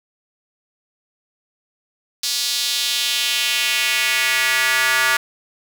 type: tone with high-pass filter sweep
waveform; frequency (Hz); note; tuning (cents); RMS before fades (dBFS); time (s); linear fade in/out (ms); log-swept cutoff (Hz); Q
square; 130; C3; -11; -19; 2.23-5.17; 5; 4500 to 1500; 2.1
effects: none